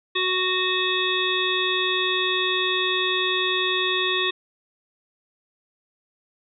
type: harmonic tone with a mistuned harmonic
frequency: 370 Hz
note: F#4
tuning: in tune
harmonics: 1 / 3 / 5 / 7 / 9 / 10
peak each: -27 / -29 / -28 / -28 / -27 / -27 dBFS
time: 0.15-4.31 s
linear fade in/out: 10 ms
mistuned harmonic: 9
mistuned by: +41 cents
effects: none